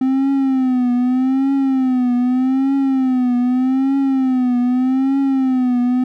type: tone with vibrato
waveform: triangle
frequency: 259.1 Hz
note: C4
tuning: 17 cents flat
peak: -11 dBFS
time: 0.01-6.04 s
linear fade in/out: 5 ms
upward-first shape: triangle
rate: 0.82 Hz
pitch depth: 110 cents each way
effects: none